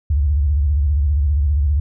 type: tone with vibrato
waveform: sine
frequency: 72.2 Hz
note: D2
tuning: 29 cents flat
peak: -13 dBFS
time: 0.1-1.8 s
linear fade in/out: 5 ms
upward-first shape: square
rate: 15 Hz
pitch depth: 130 cents each way
effects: none